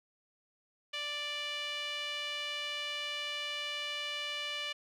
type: tone with band-pass filter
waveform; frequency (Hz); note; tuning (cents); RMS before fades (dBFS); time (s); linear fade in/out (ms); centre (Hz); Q
sawtooth; 587.3; D5; 0; -38; 0.93-4.73; 10; 2900; 2.9
effects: none